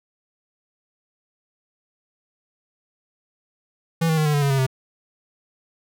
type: tone with pitch steps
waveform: square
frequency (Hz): 164.81 / 159.56 / 154.49 / 149.57 / 144.81 / 140.2 / 135.74 / 131.42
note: E3 / D#3 / D#3 / D3 / D3 / C#3 / C#3 / C3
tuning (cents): 0 / +44 / -12 / +32 / -24 / +20 / -36 / +8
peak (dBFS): -18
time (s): 4.01-4.666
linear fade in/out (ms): 10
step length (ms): 82
effects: none